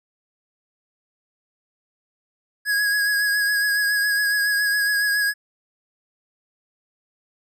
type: tone with vibrato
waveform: square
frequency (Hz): 1661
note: G#6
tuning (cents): 0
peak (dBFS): -19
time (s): 2.65-5.34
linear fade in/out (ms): 50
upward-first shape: triangle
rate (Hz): 7.2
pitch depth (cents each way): 34
effects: none